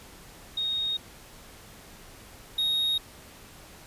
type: tone pair in turn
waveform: sine / triangle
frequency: 3729 / 3750 Hz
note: A#7 / A#7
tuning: 0 / +10 cents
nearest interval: unison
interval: 10 cents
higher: second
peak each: -26 / -22 dBFS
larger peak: second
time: 0.57-0.97 / 2.58-2.98 s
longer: neither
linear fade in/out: 5 ms
effects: pink hiss -49 dBFS RMS until 3.86 s + resampled to 32000 Hz